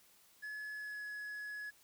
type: tone with pitch glide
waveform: triangle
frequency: 1705 to 1689.3 Hz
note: G#6 to G#6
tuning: +45 to +29 cents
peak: -40 dBFS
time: 0.42-1.71 s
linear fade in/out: 20 ms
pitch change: -16 cents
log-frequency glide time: 0.74-1.01 s
effects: white hiss -66 dBFS RMS until 1.83 s